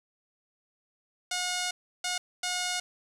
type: tone bursts at uneven times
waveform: 5% pulse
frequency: 722 Hz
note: F#5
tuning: 43 cents flat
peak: -17 dBFS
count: 3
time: 1.31-1.71 / 2.04-2.18 / 2.43-2.8 s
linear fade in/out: 5 ms
effects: low-pass 9000 Hz 12 dB/octave + 9-bit